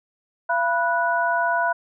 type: tone cluster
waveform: sine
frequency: 682 / 982 / 1473 Hz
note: F5 / B5 / F#6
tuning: -41 / -10 / -8 cents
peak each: -23 dBFS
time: 0.49-1.73 s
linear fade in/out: 10 ms
effects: none